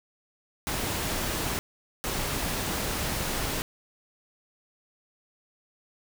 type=noise bursts at uneven times; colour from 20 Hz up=pink; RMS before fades=-30 dBFS; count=2; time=0.67-1.59 / 2.04-3.62 s; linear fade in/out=0 ms; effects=none